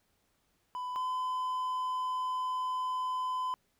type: tone pair in turn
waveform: triangle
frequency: 999 / 1015.3 Hz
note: B5 / B5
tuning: +20 / +48 cents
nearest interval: unison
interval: 28 cents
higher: second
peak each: -33 / -29 dBFS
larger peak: second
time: 0.75-0.96 / 0.96-3.54 s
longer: second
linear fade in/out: 0 ms
effects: pink hiss -74 dBFS RMS until 3.79 s